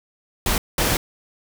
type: noise bursts at uneven times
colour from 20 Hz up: pink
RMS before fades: -20 dBFS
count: 2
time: 0.46-0.58 / 0.78-0.97 s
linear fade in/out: 2 ms
effects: none